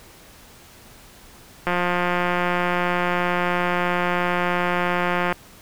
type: click train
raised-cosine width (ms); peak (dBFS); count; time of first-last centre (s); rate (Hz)
0.5; -7; 648; 1.67-5.325; 177
effects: pink hiss -47 dBFS RMS until 5.61 s